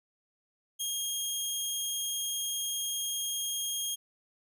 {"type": "tone", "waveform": "15% pulse", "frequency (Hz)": 3245, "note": "G#7", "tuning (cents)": -41, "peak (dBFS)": -24, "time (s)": [0.79, 3.96], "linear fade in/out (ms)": 20, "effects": []}